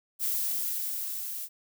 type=noise with level ramp; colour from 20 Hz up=violet; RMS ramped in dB=-28 to -37 dBFS; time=0.19-1.49 s; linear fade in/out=50 ms; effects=none

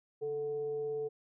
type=tone with frequency modulation; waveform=sine; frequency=440 Hz; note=A4; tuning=in tune; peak=-33 dBFS; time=0.21-1.09 s; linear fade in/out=20 ms; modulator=299 Hz; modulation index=0.24; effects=none

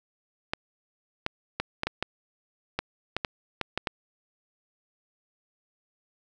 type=clicks; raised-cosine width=0.3 ms; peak=-11 dBFS; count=12; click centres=0.535 / 1.264 / 1.6 / 1.834 / 1.87 / 2.026 / 2.79 / 3.166 / 3.248 / 3.613 / 3.776 / 3.872 s; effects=none

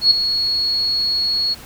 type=tone with ADSR envelope; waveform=sine; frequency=4339 Hz; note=C#8; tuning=38 cents flat; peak=-6 dBFS; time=0.01-1.55 s; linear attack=100 ms; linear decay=5 ms; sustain=-10 dB; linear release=24 ms; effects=pink hiss -39 dBFS RMS until 1.65 s

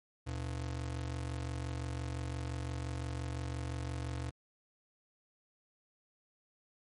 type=ring-modulated tone; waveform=square; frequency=98 Hz; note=G2; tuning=in tune; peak=-34 dBFS; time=0.26-4.31 s; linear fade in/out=20 ms; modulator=22.9 Hz; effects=MP3 48 kbps

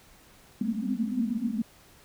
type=band-pass noise; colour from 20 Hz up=pink; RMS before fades=-29 dBFS; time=0.61-1.62 s; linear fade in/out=5 ms; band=210 to 250 Hz; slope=96 dB/octave; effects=pink hiss -56 dBFS RMS until 2.04 s

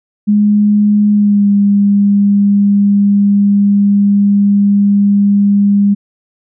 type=tone with pitch glide; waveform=sine; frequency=207.7 to 201.8 Hz; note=G#3 to G#3; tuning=0 to -49 cents; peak=-6 dBFS; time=0.27-5.95 s; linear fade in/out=20 ms; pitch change=-49 cents; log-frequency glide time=1.12-1.48 s; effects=none

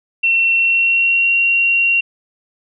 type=tone with pitch glide; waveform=sine; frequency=2712 to 2750 Hz; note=E7 to F7; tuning=+49 to -27 cents; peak=-11 dBFS; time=0.23-2.01 s; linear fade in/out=10 ms; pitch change=+24 cents; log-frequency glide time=0.52-1.33 s; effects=none

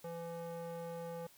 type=tone with band-pass filter; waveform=square; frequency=168.4 Hz; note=E3; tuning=37 cents sharp; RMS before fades=-44 dBFS; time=0.04-1.27 s; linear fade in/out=5 ms; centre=580 Hz; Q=1.7; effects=white hiss -63 dBFS RMS until 1.37 s

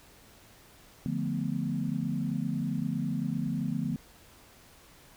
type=chord; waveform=sine; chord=B half-diminished seventh; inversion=first; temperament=equal with one note detuned; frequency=146.83 / 174.61 / 220 / 250 Hz; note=D3 / F3 / A3 / B3; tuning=0 / 0 / 0 / +21 cents; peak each=-34 dBFS; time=1.06-3.96 s; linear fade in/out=0 ms; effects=pink hiss -56 dBFS RMS until 5.16 s

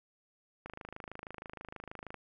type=click train; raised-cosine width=0.5 ms; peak=-28 dBFS; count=40; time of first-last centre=0.66-2.143 s; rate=26.3 Hz; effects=none

